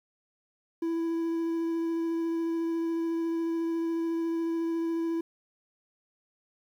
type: tone with vibrato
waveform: triangle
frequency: 331.4 Hz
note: E4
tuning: 9 cents sharp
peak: -25 dBFS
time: 0.82-5.21 s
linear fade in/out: 5 ms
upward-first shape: sine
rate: 14 Hz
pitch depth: 10 cents each way
effects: 10-bit